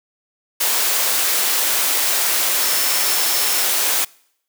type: tone in noise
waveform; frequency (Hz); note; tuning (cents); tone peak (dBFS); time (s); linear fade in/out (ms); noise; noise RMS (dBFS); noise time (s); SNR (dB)
sine; 5340; E8; +22; -26; 2.62-3.65; 10; white; -18; 0.6-4.05; -11
effects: noise-tail reverb RT60 0.7 s tail -25 dB re dry + high-pass 400 Hz 12 dB/octave